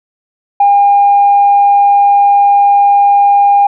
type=tone; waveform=sine; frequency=807 Hz; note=G#5; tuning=50 cents flat; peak=-3 dBFS; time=0.6-3.67 s; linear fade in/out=5 ms; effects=tanh soft clip ceiling 0 dBFS